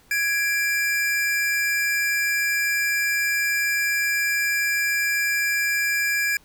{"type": "tone pair together", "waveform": "square", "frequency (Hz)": [1661.2, 2356], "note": ["G#6", "D7"], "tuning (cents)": [0, 5], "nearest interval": "tritone", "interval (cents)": 605, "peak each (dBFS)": -24, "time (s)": [0.11, 6.37], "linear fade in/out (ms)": 2, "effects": ["pink hiss -56 dBFS RMS until 6.44 s"]}